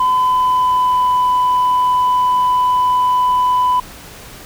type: tone with pitch glide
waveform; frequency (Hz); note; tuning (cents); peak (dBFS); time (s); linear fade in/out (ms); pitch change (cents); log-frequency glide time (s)
sine; 1012 to 998.6; B5 to B5; +42 to +19; -9; 0-3.8; 5; -23; 0.12-1.16
effects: tanh soft clip ceiling -9 dBFS + pink hiss -36 dBFS RMS until 4.45 s